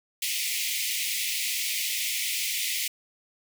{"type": "high-pass noise", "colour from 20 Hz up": "pink", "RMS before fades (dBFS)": -29, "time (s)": [0.22, 2.88], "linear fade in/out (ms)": 5, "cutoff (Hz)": 2000, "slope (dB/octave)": 96, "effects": []}